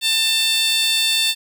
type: tone with high-pass filter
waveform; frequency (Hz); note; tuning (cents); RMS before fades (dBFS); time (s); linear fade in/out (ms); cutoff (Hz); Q
15% pulse; 893; A5; +25; -18; 0.01-1.35; 50; 3800; 2.2
effects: none